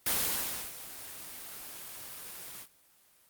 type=noise with ADSR envelope; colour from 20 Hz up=white; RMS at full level=-28 dBFS; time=0.06-2.68 s; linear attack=6 ms; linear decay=650 ms; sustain=-16 dB; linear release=76 ms; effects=white hiss -64 dBFS RMS until 3.29 s + Opus 24 kbps